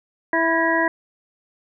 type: harmonic tone with a mistuned harmonic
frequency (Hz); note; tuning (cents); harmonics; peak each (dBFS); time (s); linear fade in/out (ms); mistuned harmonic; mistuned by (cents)
329.6; E4; 0; 1 / 2 / 3 / 5 / 6; -23 / -23 / -23 / -23 / -23; 0.33-0.88; 2; 6; -52
effects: none